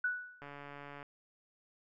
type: tone with exponential decay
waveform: sine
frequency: 1478 Hz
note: F#6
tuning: 2 cents flat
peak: -28 dBFS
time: 0.04-0.5 s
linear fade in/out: 5 ms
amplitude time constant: 99 ms
type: click train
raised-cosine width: 0.5 ms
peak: -33 dBFS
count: 88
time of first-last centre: 0.42-1.028 s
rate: 143 Hz
effects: none